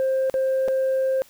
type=tone with dropouts; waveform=sine; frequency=528 Hz; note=C5; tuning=16 cents sharp; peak=-17 dBFS; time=0-1.22 s; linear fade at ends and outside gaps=0 ms; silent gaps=0.298-0.341 / 0.679-0.684 s; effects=tanh soft clip ceiling -17 dBFS + white hiss -53 dBFS RMS until 1.29 s